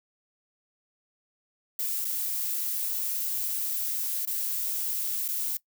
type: noise with dropouts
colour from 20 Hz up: violet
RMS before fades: -30 dBFS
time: 1.79-5.57 s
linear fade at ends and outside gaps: 2 ms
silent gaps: 2.046-2.051 / 4.252-4.274 / 5.28-5.287 s
effects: noise-tail reverb RT60 0.1 s tail -20 dB re dry